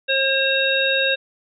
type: harmonic tone with a mistuned harmonic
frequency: 537 Hz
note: C5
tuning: 45 cents sharp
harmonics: 1 / 3 / 5 / 7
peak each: -22 / -22 / -22 / -22 dBFS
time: 0.08-1.16 s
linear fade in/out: 20 ms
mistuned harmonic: 5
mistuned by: +17 cents
effects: none